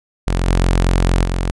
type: tone with level steps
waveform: sawtooth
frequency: 44.35 Hz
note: F1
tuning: 27 cents sharp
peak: -11 / -8 / -13 dBFS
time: 0.27-1.51 s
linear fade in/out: 0 ms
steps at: 0.47 / 1.24 s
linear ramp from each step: 10 ms
effects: resampled to 24000 Hz